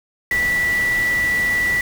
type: tone in noise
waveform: sine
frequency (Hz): 1960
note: B6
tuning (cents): -14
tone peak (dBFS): -16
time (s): 0.31-1.81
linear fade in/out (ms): 2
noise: pink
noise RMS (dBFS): -30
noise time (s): 0.31-1.81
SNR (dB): +11
effects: none